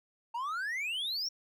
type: exponential sweep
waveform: triangle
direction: up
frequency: 903 to 5680 Hz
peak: -31 dBFS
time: 0.34-1.29 s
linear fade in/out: 10 ms
effects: none